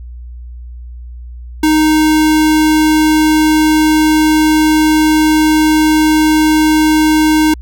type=tone; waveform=square; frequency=310 Hz; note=D#4; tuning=6 cents flat; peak=-8 dBFS; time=1.63-7.54 s; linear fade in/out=5 ms; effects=added 60 Hz sine -26 dBFS peak until 7.61 s